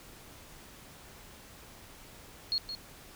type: tone with echo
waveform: sine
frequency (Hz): 4307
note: C8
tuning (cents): +49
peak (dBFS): -27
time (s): 2.52-2.58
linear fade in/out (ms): 0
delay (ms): 170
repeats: 1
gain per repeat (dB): -9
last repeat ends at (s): 2.75
effects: pink hiss -52 dBFS RMS until 3.15 s